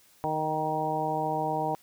harmonic tone with a mistuned harmonic, 155.56 Hz, D#3, in tune, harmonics 1 / 2 / 3 / 4 / 5 / 6, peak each -36 / -36 / -35 / -34 / -30 / -33 dBFS, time 0.24-1.75 s, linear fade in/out 0 ms, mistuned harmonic 6, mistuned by +22 cents, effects white hiss -60 dBFS RMS until 1.82 s

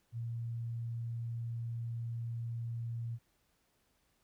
sine tone, 116.54 Hz, A#2, in tune, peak -36 dBFS, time 0.12-3.19 s, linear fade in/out 50 ms, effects pink hiss -75 dBFS RMS until 4.23 s

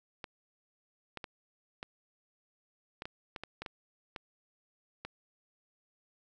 clicks, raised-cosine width 0.3 ms, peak -24 dBFS, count 12, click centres 0.242 / 1.173 / 1.242 / 1.829 / 3.021 / 3.055 / 3.362 / 3.436 / 3.62 / 3.662 / 4.162 / 5.05 s, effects none

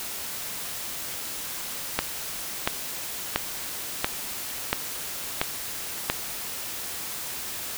click train, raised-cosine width 0.3 ms, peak -5 dBFS, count 7, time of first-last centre 1.99-6.1 s, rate 1.46 Hz, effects white hiss -34 dBFS RMS until 7.77 s

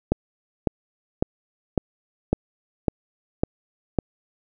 click train, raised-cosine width 2 ms, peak -5 dBFS, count 8, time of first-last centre 0.12-3.987 s, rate 1.81 Hz, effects none

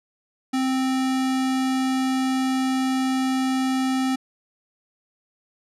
square tone, 261.6 Hz, C4, in tune, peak -21 dBFS, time 0.53-4.16 s, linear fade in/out 10 ms, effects low-pass 10000 Hz 12 dB/octave

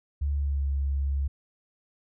sine tone with pitch glide, 71.5 to 69.3 Hz, D2 to C#2, -46 to 0 cents, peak -24 dBFS, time 0.21-1.28 s, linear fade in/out 10 ms, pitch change -54 cents, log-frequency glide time 0.34-0.65 s, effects none

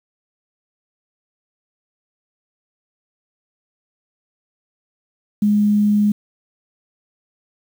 sine tone with quantisation, 207.8 Hz, G#3, 1 cent sharp, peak -12 dBFS, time 5.42-6.12 s, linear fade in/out 5 ms, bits 7, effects none

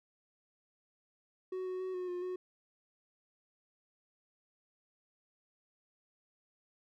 triangle tone with pitch steps, 372.1 / 369.3 / 373.5 / 364 / 356.5 / 366 Hz, F#4 / F#4 / F#4 / F#4 / F4 / F#4, +10 / -3 / +16 / -28 / +36 / -19 cents, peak -34 dBFS, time 1.52-2.36 s, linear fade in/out 5 ms, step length 140 ms, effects none

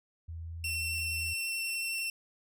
sine tone with pitch glide, 82.41 to 83.32 Hz, E2 to E2, 0 to +19 cents, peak -38 dBFS, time 0.28-1.34 s, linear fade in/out 10 ms, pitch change +19 cents, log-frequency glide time 0.42-0.57 s
sawtooth tone with vibrato, 2704 Hz, E7, 43 cents sharp, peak -29 dBFS, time 0.64-2.1 s, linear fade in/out 2 ms, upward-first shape sine, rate 11 Hz, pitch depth 8 cents each way
effects none

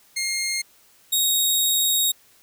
15% pulse tone pair in turn, 2131 / 3763 Hz, C7 / A#7, +31 / +16 cents, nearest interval minor seventh, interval 985 cents, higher second, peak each -17 / -11 dBFS, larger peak second, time 0.16-0.62 / 1.12-2.12 s, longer second, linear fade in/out 10 ms, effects white hiss -56 dBFS RMS until 2.42 s

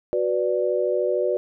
sine chord, B minor, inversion second, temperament equal, 370 / 493.9 / 587.3 Hz, F#4 / B4 / D5, 0 / 0 / 0 cents, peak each -24 / -24 / -24 dBFS, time 0.13-1.37 s, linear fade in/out 0 ms, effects none

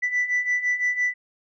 sine beating tone pair, 1975.5 / 1981.4 Hz, B6 / B6, 0 / +5 cents, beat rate 5.9 Hz, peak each -25 / -21 dBFS, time 0.02-1.14 s, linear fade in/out 20 ms, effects tanh soft clip ceiling -17 dBFS

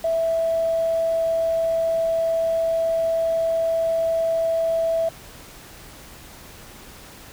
triangle tone with tanh clipping, 658 Hz, E5, 3 cents flat, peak -18 dBFS, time 0.04-5.09 s, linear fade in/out 5 ms, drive 2 dB, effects pink hiss -43 dBFS RMS until 7.32 s

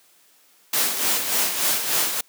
white noise with tremolo, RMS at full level -20 dBFS, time 0.73-2.21 s, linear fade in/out 5 ms, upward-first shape sine, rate 3.4 Hz, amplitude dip 55%, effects white hiss -57 dBFS RMS until 2.28 s + high-pass 200 Hz 12 dB/octave

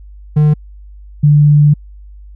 triangle / sine tone pair in turn, 150.6 / 147.42 Hz, D3 / D3, +44 / +7 cents, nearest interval unison, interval 37 cents, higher first, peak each -4 dBFS, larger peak neither, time 0.36-0.54 / 1.23-1.74 s, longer second, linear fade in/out 10 ms, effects added 50 Hz sine -32 dBFS peak until 2.35 s

